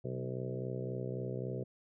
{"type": "harmonic tone with a mistuned harmonic", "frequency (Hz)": 63.7, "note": "C2", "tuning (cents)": -46, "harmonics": [2, 3, 4, 5, 6, 7, 8, 9, 10], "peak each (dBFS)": [-39, -45, -49, -50, -43, -45, -45, -54, -51], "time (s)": [0.04, 1.64], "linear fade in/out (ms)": 10, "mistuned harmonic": 3, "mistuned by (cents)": -27, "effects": []}